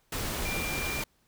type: tone in noise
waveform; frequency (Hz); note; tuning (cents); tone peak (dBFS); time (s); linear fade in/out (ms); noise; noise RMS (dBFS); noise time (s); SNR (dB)
sine; 2378; D7; +21; -34; 0.45-1.02; 5; pink; -33; 0.12-1.04; -4
effects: pink hiss -69 dBFS RMS until 1.27 s